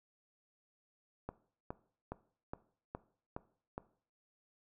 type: click train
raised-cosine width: 1 ms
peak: -26 dBFS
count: 7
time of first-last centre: 1.29-3.78 s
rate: 2.41 Hz
effects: noise-tail reverb RT60 0.5 s tail -18 dB re dry